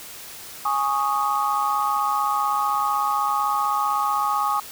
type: chord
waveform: sine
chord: Ab suspended fourth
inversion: none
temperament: equal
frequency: 830.6 / 1108.7 / 1244.5 Hz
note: Ab5 / Db6 / Eb6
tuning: 0 / 0 / 0 cents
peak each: -24 dBFS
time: 0.65-4.6 s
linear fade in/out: 5 ms
effects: white hiss -39 dBFS RMS until 4.71 s